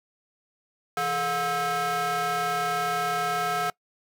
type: ring-modulated tone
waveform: 35% pulse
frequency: 293.7 Hz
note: D4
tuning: in tune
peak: -20 dBFS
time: 0.97-3.7 s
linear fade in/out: 2 ms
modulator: 1010 Hz
effects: noise-tail reverb RT60 0.1 s tail -23 dB re dry